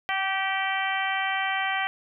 harmonic tone with a mistuned harmonic, 387.7 Hz, G4, 19 cents flat, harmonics 2 / 3 / 4 / 5 / 6 / 7 / 8, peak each -29 / -34 / -32 / -30 / -32 / -39 / -35 dBFS, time 0.09-1.87 s, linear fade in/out 0 ms, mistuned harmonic 2, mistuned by -15 cents, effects none

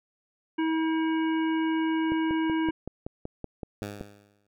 harmonic tone, 320.9 Hz, E4, 46 cents flat, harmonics 1 / 3 / 5 / 7 / 9, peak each -24 / -34 / -38 / -41 / -43 dBFS, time 0.58-2.71 s, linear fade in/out 10 ms
click train, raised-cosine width 2 ms, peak -21 dBFS, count 11, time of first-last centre 2.12-4.01 s, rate 5.29 Hz
10% pulse tone with exponential decay, 102.4 Hz, G#2, 24 cents flat, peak -24 dBFS, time 3.82-4.47 s, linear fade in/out 5 ms, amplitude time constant 140 ms
effects none

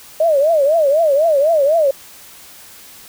sine tone with vibrato, 606 Hz, D#5, 46 cents flat, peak -10 dBFS, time 0.2-1.91 s, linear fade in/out 5 ms, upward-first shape triangle, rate 4 Hz, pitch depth 220 cents each way, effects white hiss -40 dBFS RMS until 3.08 s

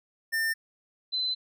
square / sine tone pair in turn, 1800 / 4041 Hz, A6 / B7, +39 / +39 cents, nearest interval octave + major second, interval 1400 cents, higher second, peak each -26 dBFS, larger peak neither, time 0.32-0.54 / 1.12-1.35 s, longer second, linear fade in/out 20 ms, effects none

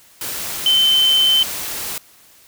sine tone in noise, 3077 Hz, G7, 33 cents flat, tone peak -11 dBFS, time 0.66-1.43 s, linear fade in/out 2 ms, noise white, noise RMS -26 dBFS, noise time 0.21-1.98 s, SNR +12 dB, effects white hiss -49 dBFS RMS until 2.47 s

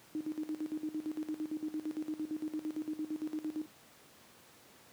sine tone with tremolo, 308.7 Hz, D#4, 14 cents flat, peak -33 dBFS, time 0.15-3.66 s, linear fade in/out 0 ms, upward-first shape square, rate 8.8 Hz, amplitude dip 80%, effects pink hiss -59 dBFS RMS until 4.92 s + high-pass 150 Hz 12 dB/octave

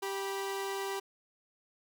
sawtooth tone pair together, 392 / 975.3 Hz, G4 / B5, 0 / -22 cents, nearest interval octave + major third, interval 1578 cents, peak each -31 / -37 dBFS, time 0.02-1 s, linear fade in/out 10 ms, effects none

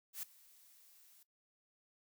blue noise with ADSR envelope, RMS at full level -41 dBFS, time 0.13-1.23 s, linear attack 99 ms, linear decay 5 ms, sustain -23 dB, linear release 3 ms, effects noise-tail reverb RT60 0.1 s tail -17 dB re dry

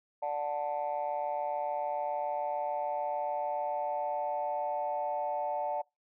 sine chord, D major, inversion none, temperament just, 587.3 / 734.2 / 881 Hz, D5 / F#5 / A5, 0 / -14 / +2 cents, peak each -34 dBFS, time 0.22-5.82 s, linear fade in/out 10 ms, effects noise-tail reverb RT60 0.2 s tail -25 dB re dry + tanh soft clip ceiling -24 dBFS

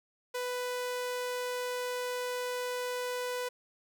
sawtooth tone, 496 Hz, B4, 7 cents sharp, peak -29 dBFS, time 0.34-3.49 s, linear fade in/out 10 ms, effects none

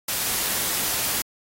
white noise, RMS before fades -25 dBFS, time 0.08-1.22 s, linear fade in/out 5 ms, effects AAC 48 kbps

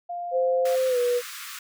sine tone, 700 Hz, F5, 4 cents sharp, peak -29 dBFS, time 0.09-0.76 s, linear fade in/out 10 ms
sine tone with pitch glide, 519 to 487 Hz, C5 to B4, -14 to -24 cents, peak -20 dBFS, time 0.31-1.22 s, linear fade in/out 50 ms, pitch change -110 cents, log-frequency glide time 0.88-0.98 s
pink high-pass noise, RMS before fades -38 dBFS, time 0.65-1.59 s, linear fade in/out 5 ms, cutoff 1100 Hz, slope 96 dB/octave
effects none

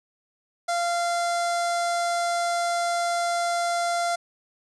sawtooth tone with notch filter, 691 Hz, F5, 19 cents flat, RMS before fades -25 dBFS, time 0.68-4.16 s, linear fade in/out 10 ms, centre 2700 Hz, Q 1.6, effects resampled to 22050 Hz + 10-bit

